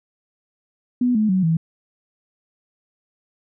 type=tone with pitch steps; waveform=sine; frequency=246.9 / 214.9 / 187.12 / 162.89 Hz; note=B3 / A3 / F#3 / E3; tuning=0 / -41 / +20 / -20 cents; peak=-15 dBFS; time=1.01-1.57 s; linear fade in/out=5 ms; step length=140 ms; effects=none